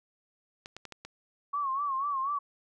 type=clicks; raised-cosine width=0.2 ms; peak=-25 dBFS; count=5; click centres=0.659 / 0.766 / 0.853 / 0.923 / 1.05 s
type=tone with vibrato; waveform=sine; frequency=1108.7 Hz; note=C#6; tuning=in tune; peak=-28 dBFS; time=1.53-2.39 s; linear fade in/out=10 ms; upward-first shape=sine; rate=4.1 Hz; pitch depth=95 cents each way
effects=none